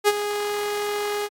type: tone with ADSR envelope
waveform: sawtooth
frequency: 413.5 Hz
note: G#4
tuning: 8 cents flat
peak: -9 dBFS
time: 0.04-1.29 s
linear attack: 40 ms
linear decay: 37 ms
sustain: -11 dB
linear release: 44 ms
effects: AAC 64 kbps